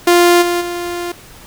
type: tone with level steps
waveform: sawtooth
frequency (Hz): 349.2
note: F4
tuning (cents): 0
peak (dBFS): -3 / -10 / -16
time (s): 0.07-1.12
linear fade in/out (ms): 5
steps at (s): 0.41 / 0.6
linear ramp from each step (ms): 20
effects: pink hiss -39 dBFS RMS until 1.46 s